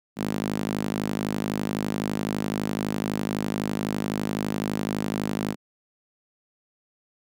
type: tone with high-pass filter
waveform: sawtooth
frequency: 51.91 Hz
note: G#1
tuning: in tune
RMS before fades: -28 dBFS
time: 0.16-5.56 s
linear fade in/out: 50 ms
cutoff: 210 Hz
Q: 2.3
effects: none